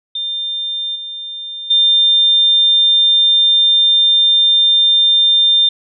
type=tone with level steps; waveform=sine; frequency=3600 Hz; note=A7; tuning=39 cents sharp; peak=-18 / -24 / -8 dBFS; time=0.15-5.69 s; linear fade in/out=5 ms; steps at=0.95 / 1.7 s; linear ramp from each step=10 ms; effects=none